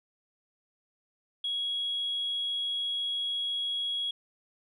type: tone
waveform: sine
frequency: 3322 Hz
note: G#7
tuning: in tune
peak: -28 dBFS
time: 1.44-4.11 s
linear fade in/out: 5 ms
effects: tanh soft clip ceiling -24 dBFS